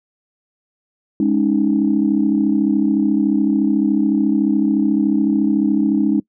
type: chord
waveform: sine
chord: Ab suspended fourth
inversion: none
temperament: equal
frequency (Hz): 207.7 / 277.2 / 311.1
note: Ab3 / Db4 / Eb4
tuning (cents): 0 / 0 / 0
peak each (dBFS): -17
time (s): 1.2-6.2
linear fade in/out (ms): 2
effects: noise-tail reverb RT60 0.1 s tail -24 dB re dry + tanh soft clip ceiling -4 dBFS